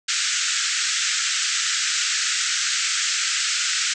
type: band-pass noise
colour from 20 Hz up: white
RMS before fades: -23 dBFS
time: 0.08-3.94 s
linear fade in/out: 10 ms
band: 1300 to 7900 Hz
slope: 96 dB/octave
effects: none